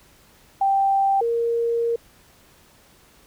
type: tone pair in turn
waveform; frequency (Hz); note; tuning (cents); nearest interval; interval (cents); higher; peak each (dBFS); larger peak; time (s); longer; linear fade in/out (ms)
sine; 784 / 466.2; G5 / A#4; 0 / 0; major sixth; 900; first; -16 / -19; first; 0.61-1.21 / 1.21-1.96; second; 5
effects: pink hiss -54 dBFS RMS until 3.26 s